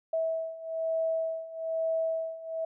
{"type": "beating tone pair", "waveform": "sine", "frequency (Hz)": [649, 650.1], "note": ["E5", "E5"], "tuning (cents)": [-27, -24], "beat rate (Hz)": 1.1, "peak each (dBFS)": [-33, -30], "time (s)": [0.13, 2.65], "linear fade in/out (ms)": 5, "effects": []}